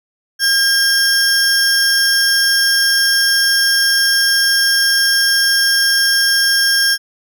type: tone pair together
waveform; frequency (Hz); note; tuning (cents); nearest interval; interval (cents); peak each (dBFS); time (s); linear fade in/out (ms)
40% pulse; 1613 / 5413; G6 / E8; +49 / +45; octave + major sixth; 2096; -13; 0.39-6.98; 50
effects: none